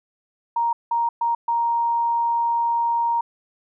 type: tone bursts at uneven times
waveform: sine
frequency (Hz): 935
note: A#5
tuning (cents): +5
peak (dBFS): -18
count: 4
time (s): 0.56-0.73 / 0.91-1.09 / 1.21-1.35 / 1.48-3.21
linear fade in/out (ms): 5
effects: none